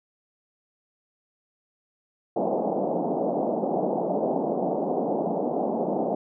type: band-pass noise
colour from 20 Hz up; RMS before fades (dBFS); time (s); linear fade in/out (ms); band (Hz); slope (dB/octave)
white; -26; 2.36-6.15; 5; 170 to 780; 48
effects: none